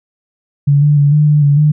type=tone with pitch steps; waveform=sine; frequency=142.6 / 147.5 / 143.5 / 150.3 / 148.9 / 143.3 / 150.6 Hz; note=C#3 / D3 / D3 / D3 / D3 / D3 / D3; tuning=+49 / +8 / -40 / +40 / +24 / -42 / +44 cents; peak=-6 dBFS; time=0.67-1.72 s; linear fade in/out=10 ms; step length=150 ms; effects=none